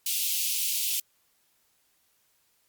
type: high-pass noise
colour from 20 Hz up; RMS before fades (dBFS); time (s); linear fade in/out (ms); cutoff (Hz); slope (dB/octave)
white; -28; 0.06-1; 5; 2500; 48
effects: white hiss -69 dBFS RMS until 2.68 s + Opus 48 kbps